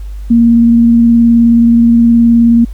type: tone with vibrato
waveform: sine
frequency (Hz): 233.1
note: A#3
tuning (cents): 0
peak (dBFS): -3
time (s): 0.3-2.65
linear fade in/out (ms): 10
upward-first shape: triangle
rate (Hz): 19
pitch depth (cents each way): 17
effects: added 50 Hz sine -20 dBFS peak until 2.73 s + pink hiss -46 dBFS RMS until 2.73 s